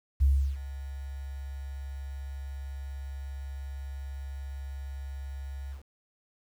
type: tone with ADSR envelope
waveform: sine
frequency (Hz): 68.7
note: C#2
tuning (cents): -15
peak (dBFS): -17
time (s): 0.2-5.83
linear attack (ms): 23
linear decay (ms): 340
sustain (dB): -18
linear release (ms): 110
effects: tanh soft clip ceiling -14 dBFS + 9-bit